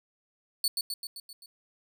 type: tone with echo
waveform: sawtooth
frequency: 4455 Hz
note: C#8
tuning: 8 cents sharp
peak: -21 dBFS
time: 0.64-0.68 s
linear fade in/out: 2 ms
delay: 130 ms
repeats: 6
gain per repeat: -4 dB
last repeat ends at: 1.46 s
effects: none